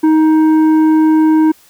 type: tone with tanh clipping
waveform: sine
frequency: 313.7 Hz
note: D#4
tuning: 14 cents sharp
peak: -8 dBFS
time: 0.03-1.52 s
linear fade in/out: 10 ms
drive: 8 dB
effects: white hiss -47 dBFS RMS until 1.69 s